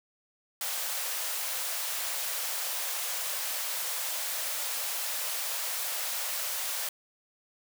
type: high-pass noise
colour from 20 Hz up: white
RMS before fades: -33 dBFS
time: 0.61-6.89 s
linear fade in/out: 2 ms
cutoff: 480 Hz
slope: 96 dB/octave
effects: none